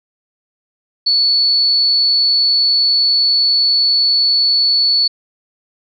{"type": "tone", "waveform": "sine", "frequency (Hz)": 4435, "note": "C#8", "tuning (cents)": 0, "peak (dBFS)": -10, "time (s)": [1.06, 5.08], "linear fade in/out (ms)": 10, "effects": []}